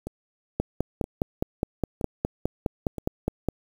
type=two click trains; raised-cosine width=2 ms; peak=-10 / -19 dBFS; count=15 / 4; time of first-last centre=0.6-3.487 / 0.07-2.983 s; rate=4.85 / 1.03 Hz; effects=7-bit